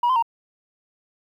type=tone with pitch steps; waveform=sine; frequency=962 / 1031 / 925 Hz; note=B5 / C6 / A#5; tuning=-46 / -26 / -14 cents; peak=-14 dBFS; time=0.03-0.225 s; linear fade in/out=5 ms; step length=65 ms; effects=tanh soft clip ceiling -15 dBFS + 9-bit